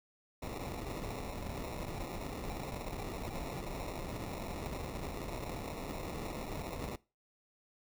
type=noise with sample-and-hold; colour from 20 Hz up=pink; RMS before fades=-41 dBFS; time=0.42-6.96 s; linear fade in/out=5 ms; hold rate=1575 Hz; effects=noise-tail reverb RT60 0.3 s tail -22 dB re dry